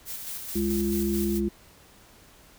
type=noise with tremolo; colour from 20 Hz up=blue; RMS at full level=-35 dBFS; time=0.05-1.41 s; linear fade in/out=50 ms; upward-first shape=square; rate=4.6 Hz; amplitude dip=35%
type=harmonic tone; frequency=68.8 Hz; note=C#2; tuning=12 cents flat; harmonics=1 / 3 / 5; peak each=-33 / -26 / -27 dBFS; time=0.55-1.49 s; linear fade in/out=10 ms
effects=pink hiss -54 dBFS RMS until 2.58 s